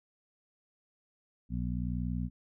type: harmonic tone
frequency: 60.6 Hz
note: B1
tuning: 32 cents flat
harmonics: 1 / 2 / 3 / 4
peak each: -35 / -37 / -36 / -39 dBFS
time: 1.49-2.3 s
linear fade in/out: 50 ms
effects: none